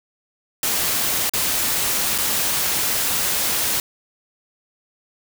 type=noise with dropouts; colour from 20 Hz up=white; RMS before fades=-21 dBFS; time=0.63-3.8 s; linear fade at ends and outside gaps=2 ms; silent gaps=1.296-1.335 / 2.18-2.184 s; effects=none